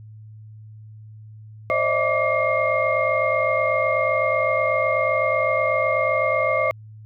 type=tone cluster; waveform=sine; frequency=531 / 602 / 650 / 1161 / 2132 Hz; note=C5 / D5 / E5 / D6 / C7; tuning=+25 / +43 / -24 / -20 / +32 cents; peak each=-24 dBFS; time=1.7-6.71 s; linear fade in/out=0 ms; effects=tanh soft clip ceiling -6 dBFS + added 108 Hz sine -39 dBFS peak until 7.05 s